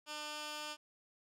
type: tone with band-pass filter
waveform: 15% pulse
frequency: 300.3 Hz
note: D4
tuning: 39 cents sharp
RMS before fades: -44 dBFS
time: 0.06-0.77 s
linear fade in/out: 50 ms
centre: 3900 Hz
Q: 0.72
effects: none